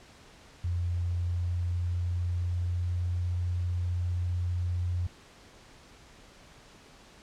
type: tone with pitch glide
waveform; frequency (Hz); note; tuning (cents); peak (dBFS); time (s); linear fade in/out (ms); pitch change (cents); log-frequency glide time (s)
sine; 87.31 to 88.48; F2 to F2; 0 to +23; -27; 0.64-5.07; 5; +23; 0.85-3.42
effects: pink hiss -54 dBFS RMS until 7.22 s + low-pass 7000 Hz 12 dB/octave